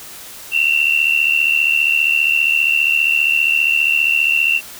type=tone pair together; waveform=sine; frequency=2684 / 2759 Hz; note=E7 / F7; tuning=+31 / -22 cents; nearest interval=unison; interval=47 cents; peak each=-15 dBFS; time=0.51-4.61 s; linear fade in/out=50 ms; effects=white hiss -35 dBFS RMS until 4.79 s